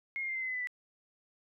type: tone with pitch steps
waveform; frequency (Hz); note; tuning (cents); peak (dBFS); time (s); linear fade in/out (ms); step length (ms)
sine; 2151 / 2125 / 2099 / 2074 / 2049 / 2024 / 2000 / 1975.9; C7 / C7 / C7 / C7 / C7 / B6 / B6 / B6; +47 / +26 / +5 / -16 / -37 / +42 / +21 / 0; -33; 0.16-0.672; 0; 64
effects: none